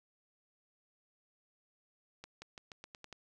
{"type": "accelerating click train", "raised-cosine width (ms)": 0.2, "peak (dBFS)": -30, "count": 8, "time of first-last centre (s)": [2.24, 3.127], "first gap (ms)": 180, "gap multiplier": 0.88, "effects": []}